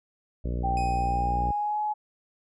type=harmonic tone; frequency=60.1 Hz; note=B1; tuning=46 cents flat; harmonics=1 / 2 / 3 / 4 / 5 / 6 / 7 / 8 / 9 / 10; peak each=-28 / -34 / -38 / -40 / -42 / -44 / -45 / -46 / -47 / -48 dBFS; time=0.44-1.52 s; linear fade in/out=10 ms
type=tone with pitch glide; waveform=sine; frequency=784 to 845.1 Hz; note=G5 to G#5; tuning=0 to +30 cents; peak=-25 dBFS; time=0.63-1.94 s; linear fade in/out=20 ms; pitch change=+130 cents; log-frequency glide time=0.95-1.79 s
type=tone with exponential decay; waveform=sawtooth; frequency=2510 Hz; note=D#7; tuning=15 cents sharp; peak=-34 dBFS; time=0.77-1.88 s; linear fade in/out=1 ms; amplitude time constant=240 ms
effects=resampled to 24000 Hz